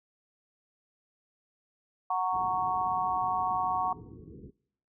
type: chord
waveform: sine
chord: F# major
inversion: none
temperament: just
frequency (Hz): 740 / 925 / 1110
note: F#5 / A#5 / C#6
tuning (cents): 0 / -14 / +2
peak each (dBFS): -30 / -33 / -30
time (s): 2.1-3.93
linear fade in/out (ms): 5
type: low-pass noise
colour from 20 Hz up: pink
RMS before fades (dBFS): -45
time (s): 2.32-4.51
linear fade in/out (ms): 20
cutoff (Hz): 460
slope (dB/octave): 96
effects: noise-tail reverb RT60 0.7 s tail -24 dB re dry + high-pass 80 Hz 12 dB/octave